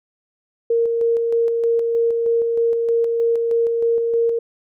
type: tone with tremolo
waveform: sine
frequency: 463.7 Hz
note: A#4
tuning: 9 cents flat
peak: -14 dBFS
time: 0.7-4.39 s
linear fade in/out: 5 ms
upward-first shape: square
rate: 3.2 Hz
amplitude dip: 30%
effects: none